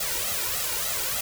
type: noise with flanger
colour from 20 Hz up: white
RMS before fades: -28 dBFS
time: 0-1.21 s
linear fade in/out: 5 ms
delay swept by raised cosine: 1.5 to 2.16 ms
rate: 3.4 Hz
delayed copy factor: +0.8
effects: none